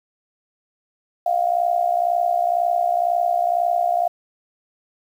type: tone with amplitude modulation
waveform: sine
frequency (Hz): 698.5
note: F5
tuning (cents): 0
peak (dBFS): -13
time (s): 1.26-4.08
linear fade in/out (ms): 5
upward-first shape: sine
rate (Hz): 62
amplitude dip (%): 80
effects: 8-bit